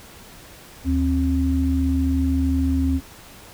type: tone pair together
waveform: sine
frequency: 76.1 / 266.5 Hz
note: D#2 / C4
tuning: -38 / +32 cents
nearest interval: octave + minor seventh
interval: 2170 cents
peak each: -20 dBFS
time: 0.84-3.01 s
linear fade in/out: 50 ms
effects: pink hiss -44 dBFS RMS until 3.53 s